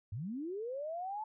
sine linear sweep, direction up, 89.1 to 880 Hz, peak -37 dBFS, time 0.12-1.24 s, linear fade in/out 5 ms, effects none

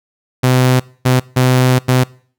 sawtooth tone bursts at uneven times, 127.6 Hz, C3, 43 cents flat, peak -5 dBFS, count 4, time 0.43-0.8 / 1.05-1.2 / 1.36-1.79 / 1.88-2.04 s, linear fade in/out 10 ms, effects noise-tail reverb RT60 0.5 s tail -23 dB re dry

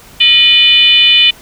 sine tone with frequency modulation, 2991 Hz, F#7, 18 cents sharp, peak -4 dBFS, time 0.2-1.31 s, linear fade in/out 10 ms, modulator 546 Hz, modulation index 1, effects pink hiss -38 dBFS RMS until 1.41 s

